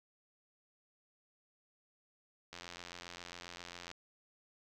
click train, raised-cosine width 0.2 ms, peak -29 dBFS, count 122, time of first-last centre 2.53-3.914 s, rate 87.4 Hz, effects none

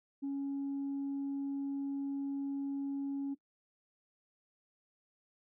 sine tone, 277.7 Hz, C#4, 3 cents sharp, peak -32 dBFS, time 0.22-3.35 s, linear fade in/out 20 ms, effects noise-tail reverb RT60 0.1 s tail -17 dB re dry + tanh soft clip ceiling -32 dBFS

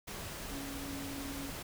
sine tone in noise, 277.2 Hz, C#4, in tune, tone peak -42 dBFS, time 0.51-1.51 s, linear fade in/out 10 ms, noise pink, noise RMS -43 dBFS, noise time 0.07-1.63 s, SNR -2 dB, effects none

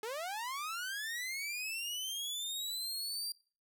sawtooth linear sweep, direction up, 415.3 to 4750 Hz, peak -34 dBFS, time 0.03-3.32 s, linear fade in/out 2 ms, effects noise-tail reverb RT60 0.4 s tail -24 dB re dry

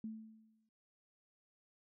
sine tone with exponential decay, 220 Hz, A3, in tune, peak -39 dBFS, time 0.04-0.69 s, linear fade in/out 2 ms, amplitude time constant 140 ms, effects none

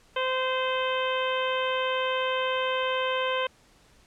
harmonic tone, 517 Hz, C5, 21 cents flat, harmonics 1 / 2 / 3 / 4 / 5 / 6 / 7, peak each -28 / -30 / -34 / -38 / -35 / -34 / -44 dBFS, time 0.16-3.47 s, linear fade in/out 5 ms, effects pink hiss -59 dBFS RMS until 4.06 s + low-pass 9000 Hz 12 dB/octave

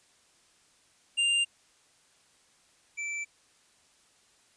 square tone pair in turn, 2794 / 2329 Hz, F7 / D7, 0 / -15 cents, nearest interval minor third, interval 315 cents, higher first, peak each -24 / -33 dBFS, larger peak first, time 1.17-1.45 / 2.97-3.25 s, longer neither, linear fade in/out 20 ms, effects white hiss -64 dBFS RMS until 4.56 s + resampled to 22050 Hz

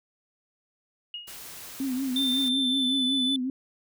sine tone with exponential decay, 2873 Hz, F7, 48 cents sharp, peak -31 dBFS, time 1.14-1.46 s, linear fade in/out 2 ms, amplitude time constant 69 ms
white noise, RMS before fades -42 dBFS, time 1.27-2.49 s, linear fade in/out 10 ms
sine tone with vibrato, 261.6 Hz, C4, in tune, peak -26 dBFS, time 1.8-3.5 s, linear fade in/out 2 ms, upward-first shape triangle, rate 5.4 Hz, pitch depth 96 cents each way
triangle tone with pitch glide, 3580 to 3502 Hz, A7 to A7, +29 to -9 cents, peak -23 dBFS, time 2.16-3.36 s, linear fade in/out 2 ms, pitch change -38 cents, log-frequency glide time 2.4-3.06 s
effects none

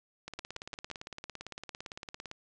two click trains, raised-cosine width 0.2 ms, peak -22 / -24 dBFS, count 4 / 37, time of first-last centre 0.39-0.914 / 0.28-2.314 s, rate 5.73 / 17.7 Hz, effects resampled to 22050 Hz

